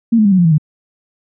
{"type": "tone with pitch steps", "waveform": "sine", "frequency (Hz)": [230, 214.6, 200.2, 186.82, 174.31, 162.63, 151.74], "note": ["A#3", "A3", "G3", "F#3", "F3", "E3", "D#3"], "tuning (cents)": [-23, -43, 37, 17, -3, -23, -43], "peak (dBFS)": -7, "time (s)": [0.12, 0.582], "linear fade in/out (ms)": 10, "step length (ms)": 66, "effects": []}